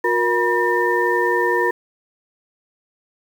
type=tone cluster; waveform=sine; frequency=359.9 / 470.6 / 967 / 1806 Hz; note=F#4 / A#4 / B5 / A6; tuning=-48 / +16 / -37 / +45 cents; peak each=-21 dBFS; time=0.04-1.71 s; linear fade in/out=5 ms; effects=7-bit